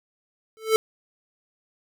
square tone with exponential growth, 440.5 Hz, A4, 2 cents sharp, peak -13 dBFS, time 0.57-0.76 s, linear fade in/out 0 ms, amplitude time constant 41 ms, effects none

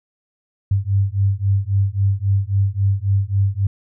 sine beating tone pair, 96.9 / 100.6 Hz, G2 / G2, -20 / +45 cents, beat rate 3.7 Hz, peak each -18 dBFS, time 0.71-3.67 s, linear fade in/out 5 ms, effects none

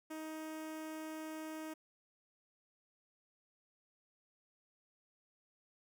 sawtooth tone with notch filter, 314.1 Hz, D#4, 16 cents sharp, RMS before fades -45 dBFS, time 0.1-1.74 s, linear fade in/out 10 ms, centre 4100 Hz, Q 1.7, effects none

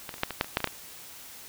clicks, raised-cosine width 0.3 ms, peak -19 / -22 / -30 / -8 / -17 / -7 / -23 / -7 / -19 / -7 / -16 dBFS, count 11, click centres 0.092 / 0.141 / 0.182 / 0.234 / 0.307 / 0.411 / 0.445 / 0.571 / 0.604 / 0.643 / 0.674 s, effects white hiss -46 dBFS RMS until 1.48 s

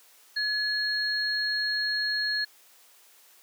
sine tone pair together, 1700 / 4288 Hz, G#6 / C8, +40 / +42 cents, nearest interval octave + major third, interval 1602 cents, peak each -28 dBFS, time 0.36-2.45 s, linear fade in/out 10 ms, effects white hiss -57 dBFS RMS until 3.42 s + high-pass 400 Hz 12 dB/octave

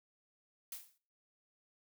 blue noise with exponential decay, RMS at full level -41 dBFS, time 0.72-0.98 s, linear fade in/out 2 ms, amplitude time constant 55 ms, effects noise-tail reverb RT60 0.5 s tail -24 dB re dry

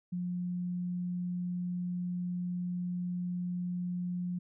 sine tone, 178.1 Hz, F3, 34 cents sharp, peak -32 dBFS, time 0.12-4.39 s, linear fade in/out 10 ms, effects none

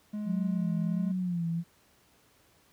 triangle tone, 209.8 Hz, G#3, 18 cents sharp, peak -30 dBFS, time 0.13-1.12 s, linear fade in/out 10 ms
sine tone with vibrato, 175.4 Hz, F3, 8 cents sharp, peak -28 dBFS, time 0.25-1.64 s, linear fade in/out 50 ms, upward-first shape sine, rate 1.4 Hz, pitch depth 91 cents each way
effects pink hiss -64 dBFS RMS until 2.72 s + high-pass 60 Hz 12 dB/octave

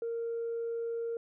sine tone, 463.3 Hz, A#4, 11 cents flat, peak -31 dBFS, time 0.02-1.17 s, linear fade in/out 2 ms, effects tanh soft clip ceiling -29 dBFS

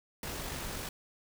pink noise with amplitude modulation, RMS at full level -38 dBFS, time 0.23-0.89 s, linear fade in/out 2 ms, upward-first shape sine, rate 48.4 Hz, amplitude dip 25%, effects none

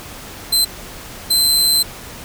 sawtooth tone bursts at uneven times, 4087 Hz, C8, 41 cents flat, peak -9 dBFS, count 2, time 0.52-0.65 / 1.3-1.83 s, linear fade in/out 10 ms, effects pink hiss -34 dBFS RMS until 2.24 s

